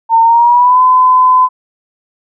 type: tone with pitch glide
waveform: sine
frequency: 910 to 1015.6 Hz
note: A#5 to B5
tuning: -42 to +48 cents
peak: -4 dBFS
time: 0.09-1.49 s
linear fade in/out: 50 ms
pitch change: +190 cents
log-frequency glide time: 0.22-0.81 s
effects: none